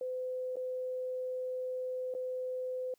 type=tone with dropouts; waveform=sine; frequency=509 Hz; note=C5; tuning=48 cents flat; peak=-34 dBFS; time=0.01-2.94 s; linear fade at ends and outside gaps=2 ms; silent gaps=0.558-0.568 / 2.14-2.149 s; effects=white hiss -74 dBFS RMS until 2.98 s